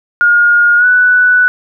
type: tone with pitch glide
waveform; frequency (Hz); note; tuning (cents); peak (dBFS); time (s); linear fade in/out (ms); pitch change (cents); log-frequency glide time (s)
sine; 1426 to 1484.8; F6 to F#6; +36 to +6; -5; 0.21-1.48; 0; +70; 0.77-0.86
effects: none